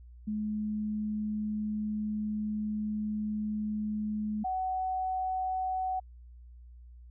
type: tone pair in turn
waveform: sine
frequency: 212.4 / 749.3 Hz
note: G#3 / F#5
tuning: +39 / +22 cents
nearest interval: octave + minor seventh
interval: 2183 cents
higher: second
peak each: -30 / -29 dBFS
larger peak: second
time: 0.27-4.44 / 4.44-6 s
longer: first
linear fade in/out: 10 ms
effects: added 60 Hz sine -48 dBFS peak until 7.1 s